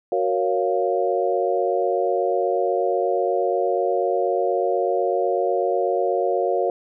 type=chord; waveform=sine; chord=Gb major seventh; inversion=none; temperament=equal; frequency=370 / 466.2 / 554.4 / 698.5 Hz; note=Gb4 / Bb4 / Db5 / F5; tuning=0 / 0 / 0 / 0 cents; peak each=-24 dBFS; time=0.12-6.7 s; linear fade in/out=2 ms; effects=none